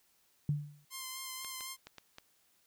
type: tone with exponential decay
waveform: sine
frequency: 146.83 Hz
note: D3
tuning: in tune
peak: -26 dBFS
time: 0.49-0.85 s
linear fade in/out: 2 ms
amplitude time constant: 77 ms
type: tone with vibrato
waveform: 5% pulse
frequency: 1047 Hz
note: C6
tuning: 1 cent sharp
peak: -29 dBFS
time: 0.9-1.77 s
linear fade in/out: 50 ms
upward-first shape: sine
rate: 4 Hz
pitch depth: 20 cents each way
type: clicks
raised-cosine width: 0.2 ms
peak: -30 dBFS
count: 5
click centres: 1.447 / 1.608 / 1.87 / 1.983 / 2.184 s
effects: white hiss -71 dBFS RMS until 2.66 s

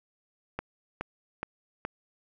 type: click train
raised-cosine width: 0.5 ms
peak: -17 dBFS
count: 4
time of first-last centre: 0.59-1.851 s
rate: 2.38 Hz
effects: none

